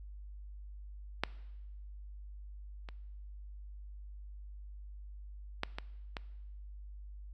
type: clicks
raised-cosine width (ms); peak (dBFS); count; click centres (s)
0.3; -13 / -30 / -16 / -22 / -22; 5; 1.236 / 2.888 / 5.634 / 5.785 / 6.168
effects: noise-tail reverb RT60 1.0 s tail -20 dB re dry + added 50 Hz sine -45 dBFS peak until 7.33 s